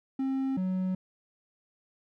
triangle tone pair in turn, 266.9 / 186.09 Hz, C4 / F#3, +35 / +10 cents, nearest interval tritone, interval 625 cents, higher first, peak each -25 dBFS, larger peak neither, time 0.19-0.57 / 0.57-0.95 s, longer neither, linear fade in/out 5 ms, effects none

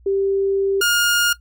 sine / sawtooth tone pair in turn, 392 / 1420.5 Hz, G4 / F6, 0 / +29 cents, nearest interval octave + minor seventh, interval 2229 cents, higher second, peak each -16 / -11 dBFS, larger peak second, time 0.06-0.81 / 0.81-1.33 s, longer first, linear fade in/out 5 ms, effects noise-tail reverb RT60 0.1 s tail -17 dB re dry + added 60 Hz sine -46 dBFS peak until 1.4 s

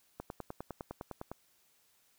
click train, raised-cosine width 1 ms, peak -26 dBFS, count 12, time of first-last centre 0.2-1.316 s, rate 9.86 Hz, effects white hiss -70 dBFS RMS until 2.18 s

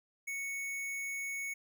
square tone, 2217 Hz, C#7, in tune, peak -37 dBFS, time 0.27-1.54 s, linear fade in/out 10 ms, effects none

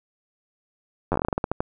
slowing click train, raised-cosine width 1 ms, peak -9 dBFS, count 14, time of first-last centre 1.12-1.605 s, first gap 10 ms, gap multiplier 1.2, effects none

